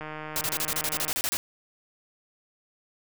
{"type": "click train", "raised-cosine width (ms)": 0.5, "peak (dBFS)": -22, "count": 171, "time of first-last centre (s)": [0.01, 1.114], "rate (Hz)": 154}
{"type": "noise bursts", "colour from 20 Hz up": "white", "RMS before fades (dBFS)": -28, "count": 13, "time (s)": [0.36, 1.37], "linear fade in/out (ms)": 0, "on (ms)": 50, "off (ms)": 30}
{"effects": []}